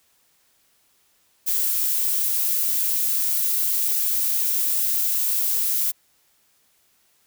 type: noise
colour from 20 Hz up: violet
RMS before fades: -22 dBFS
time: 1.46-5.92 s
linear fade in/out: 20 ms
effects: white hiss -63 dBFS RMS until 7.26 s